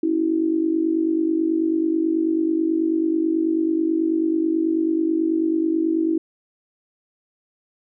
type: tone with amplitude modulation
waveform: sine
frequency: 324.1 Hz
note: E4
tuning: 29 cents flat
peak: -14 dBFS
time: 0.03-6.18 s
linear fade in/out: 5 ms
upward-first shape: sine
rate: 49.2 Hz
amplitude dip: 75%
effects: none